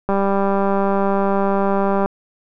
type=click train; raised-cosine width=1 ms; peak=-6 dBFS; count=389; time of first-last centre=0.09-2.06 s; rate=197 Hz; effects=none